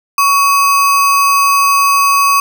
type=tone with sample-and-hold; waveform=sine; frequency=1122 Hz; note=C#6; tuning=21 cents sharp; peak=-7 dBFS; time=0.18-2.4 s; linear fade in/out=2 ms; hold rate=3675 Hz; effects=none